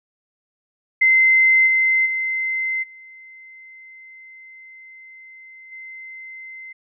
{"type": "tone with level steps", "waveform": "sine", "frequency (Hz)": 2069, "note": "C7", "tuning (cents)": -20, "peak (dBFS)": [-11, -14, -20, -40, -34], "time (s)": [1.01, 6.73], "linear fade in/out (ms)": 10, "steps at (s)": [1.66, 2.05, 2.82, 5.71], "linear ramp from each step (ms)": 20, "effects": []}